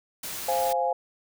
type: noise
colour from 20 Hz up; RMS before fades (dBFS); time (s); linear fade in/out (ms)
white; -35; 0.23-0.73; 5
type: chord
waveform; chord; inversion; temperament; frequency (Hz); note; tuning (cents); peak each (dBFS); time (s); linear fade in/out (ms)
sine; F minor; second; equal; 523.3 / 698.5 / 830.6; C5 / F5 / Ab5; 0 / 0 / 0; -27; 0.48-0.93; 5
effects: none